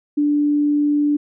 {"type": "tone", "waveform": "sine", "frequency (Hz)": 293.2, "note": "D4", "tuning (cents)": -3, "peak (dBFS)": -14, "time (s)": [0.17, 1.17], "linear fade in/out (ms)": 10, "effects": []}